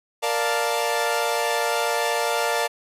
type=chord; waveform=sawtooth; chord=Bb major seventh; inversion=none; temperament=equal; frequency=466.2 / 587.3 / 698.5 / 880 Hz; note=Bb4 / D5 / F5 / A5; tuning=0 / 0 / 0 / 0 cents; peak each=-23 dBFS; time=0.22-2.68 s; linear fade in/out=20 ms; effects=resampled to 32000 Hz